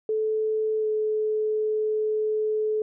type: tone with pitch glide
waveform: sine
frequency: 434.9 to 430.4 Hz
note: A4 to A4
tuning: -20 to -38 cents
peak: -22 dBFS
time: 0.09-2.82 s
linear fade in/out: 2 ms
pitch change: -18 cents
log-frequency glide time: 0.79-0.87 s
effects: none